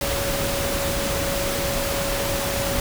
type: tone in noise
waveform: sine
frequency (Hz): 558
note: C#5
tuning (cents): +11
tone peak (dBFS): -27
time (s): 0.01-2.8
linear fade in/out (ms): 2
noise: pink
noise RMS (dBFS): -25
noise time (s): 0.01-2.8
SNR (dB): -5
effects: none